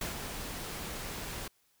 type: noise with ADSR envelope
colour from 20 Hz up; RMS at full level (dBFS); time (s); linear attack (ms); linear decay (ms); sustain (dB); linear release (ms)
pink; -35; 0.01-1.48; 4; 130; -5; 5
effects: white hiss -71 dBFS RMS until 1.8 s